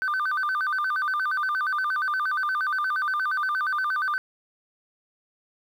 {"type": "tone with vibrato", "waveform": "sine", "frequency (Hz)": 1351, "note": "E6", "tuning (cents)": 42, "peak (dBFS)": -21, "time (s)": [0.02, 4.18], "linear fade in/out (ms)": 0, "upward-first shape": "square", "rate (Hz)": 8.5, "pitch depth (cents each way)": 210, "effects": ["tanh soft clip ceiling -21 dBFS", "9-bit"]}